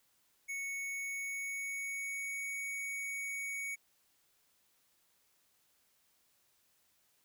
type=tone with pitch glide; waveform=square; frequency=2214 to 2236 Hz; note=C#7 to C#7; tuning=-3 to +14 cents; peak=-38 dBFS; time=0.48-3.76 s; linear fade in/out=20 ms; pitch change=+17 cents; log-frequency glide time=0.63-2.58 s; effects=white hiss -73 dBFS RMS until 7.24 s